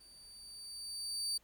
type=tone with level ramp; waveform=30% pulse; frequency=4617 Hz; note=D8; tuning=30 cents flat; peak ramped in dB=-55 to -30 dBFS; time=0-1.38 s; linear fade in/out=10 ms; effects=added 50 Hz sine -70 dBFS peak until 1.43 s + pink hiss -70 dBFS RMS until 1.43 s